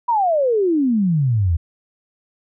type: exponential sweep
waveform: sine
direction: down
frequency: 987.8 to 77.78 Hz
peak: -14 dBFS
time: 0.08-1.57 s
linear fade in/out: 10 ms
effects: none